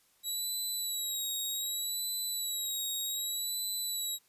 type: tone with vibrato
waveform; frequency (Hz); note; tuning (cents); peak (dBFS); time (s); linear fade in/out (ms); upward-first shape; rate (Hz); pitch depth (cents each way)
15% pulse; 3882; B7; -31; -26; 0.23-4.19; 50; sine; 0.65; 52
effects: white hiss -68 dBFS RMS until 4.28 s + resampled to 32000 Hz